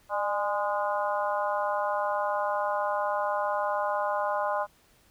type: harmonic tone with a mistuned harmonic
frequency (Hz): 206.2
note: G#3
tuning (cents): -12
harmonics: 3 / 4 / 5 / 6 / 7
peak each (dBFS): -30 / -31 / -31 / -36 / -37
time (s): 0.09-4.67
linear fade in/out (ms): 50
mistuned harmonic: 3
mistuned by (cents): -44
effects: pink hiss -62 dBFS RMS until 5.1 s